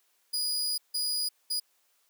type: tone bursts at uneven times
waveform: sawtooth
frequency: 4914 Hz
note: D#8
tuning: 22 cents flat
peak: -25 dBFS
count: 3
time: 0.33-0.78 / 0.94-1.29 / 1.5-1.6 s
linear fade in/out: 10 ms
effects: white hiss -70 dBFS RMS until 2.09 s + high-pass 400 Hz 12 dB/octave